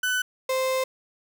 35% pulse tone pair in turn, 1499 / 521.6 Hz, F#6 / C5, +22 / -5 cents, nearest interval octave + tritone, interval 1827 cents, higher first, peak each -21 dBFS, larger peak neither, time 0.03-0.22 / 0.49-0.84 s, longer second, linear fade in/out 5 ms, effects none

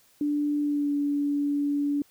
sine tone with pitch glide, 293.1 to 287.6 Hz, D4 to D4, -3 to -36 cents, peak -23 dBFS, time 0.21-2.02 s, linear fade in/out 2 ms, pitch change -33 cents, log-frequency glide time 0.61-0.92 s, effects white hiss -61 dBFS RMS until 2.1 s

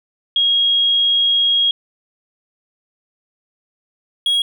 sine / triangle tone pair in turn, 3281 / 3302 Hz, G#7 / G#7, -22 / -11 cents, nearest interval unison, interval 11 cents, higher second, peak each -12 dBFS, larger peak neither, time 0.36-1.71 / 4.26-4.42 s, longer first, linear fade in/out 2 ms, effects none

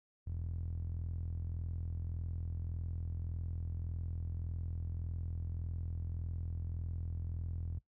sawtooth tone with band-pass filter, 41.73 Hz, E1, 22 cents sharp, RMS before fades -40 dBFS, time 0.26-7.79 s, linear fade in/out 10 ms, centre 90 Hz, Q 3, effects noise-tail reverb RT60 0.1 s tail -17 dB re dry

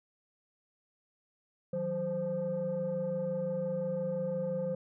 sine tone cluster, 158.6 / 184.4 / 521 Hz, D#3 / F#3 / C5, +33 / -6 / -7 cents, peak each -39 / -36 / -31 dBFS, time 1.73-4.75 s, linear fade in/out 5 ms, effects tanh soft clip ceiling -26 dBFS

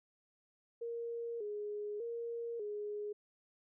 sine tone with vibrato, 441 Hz, A4, 4 cents sharp, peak -38 dBFS, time 0.81-3.13 s, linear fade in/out 10 ms, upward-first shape square, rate 0.84 Hz, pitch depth 100 cents each way, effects none

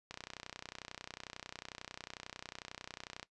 click train, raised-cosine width 0.2 ms, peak -26 dBFS, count 98, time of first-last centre 0.11-3.229 s, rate 31.1 Hz, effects noise-tail reverb RT60 0.1 s tail -17 dB re dry + resampled to 24000 Hz

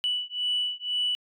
sine beating tone pair, 2960 / 2962 Hz, F#7 / F#7, 0 / +1 cents, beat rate 2 Hz, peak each -28 / -28 dBFS, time 0.04-1.15 s, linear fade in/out 0 ms, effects tanh soft clip ceiling -19 dBFS

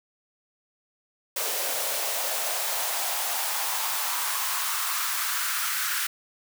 white noise with high-pass filter sweep, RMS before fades -28 dBFS, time 1.36-6.07 s, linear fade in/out 5 ms, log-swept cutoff 500 to 1500 Hz, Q 3.1, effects none

